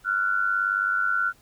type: tone pair together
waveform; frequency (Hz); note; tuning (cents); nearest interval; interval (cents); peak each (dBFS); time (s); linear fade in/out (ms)
sine; 1381.4 / 1480; F6 / F#6; -19 / 0; minor second; 119; -24; 0.04-1.33; 50
effects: pink hiss -58 dBFS RMS until 1.41 s